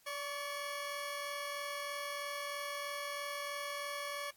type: tone pair together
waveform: 15% pulse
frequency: 575.9 / 1108.7 Hz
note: D5 / C#6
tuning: -34 / 0 cents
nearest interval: major seventh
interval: 1134 cents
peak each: -34 / -37 dBFS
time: 0.06-4.31 s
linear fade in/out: 10 ms
effects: white hiss -67 dBFS RMS until 4.36 s + AAC 64 kbps